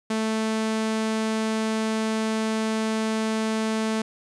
sawtooth tone, 220 Hz, A3, in tune, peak -19 dBFS, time 0.1-4.02 s, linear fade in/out 5 ms, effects resampled to 22050 Hz + 9-bit

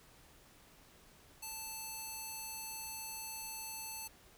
square tone with band-pass filter, 880 Hz, A5, in tune, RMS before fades -45 dBFS, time 1.42-4.08 s, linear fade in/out 10 ms, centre 11000 Hz, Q 0.79, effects pink hiss -62 dBFS RMS until 4.37 s

